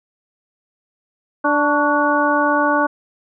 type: harmonic tone with a mistuned harmonic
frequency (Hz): 293.7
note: D4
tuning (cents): 0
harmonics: 1 / 2 / 3 / 4 / 5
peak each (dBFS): -20 / -20 / -20 / -20 / -20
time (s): 1.44-2.87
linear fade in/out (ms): 10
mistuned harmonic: 4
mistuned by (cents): -72
effects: none